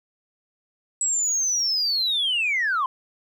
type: linear sweep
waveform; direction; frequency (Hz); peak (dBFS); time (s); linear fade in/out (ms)
sine; down; 7830 to 1000; -19; 1.01-2.86; 2
effects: tanh soft clip ceiling -17 dBFS + 10-bit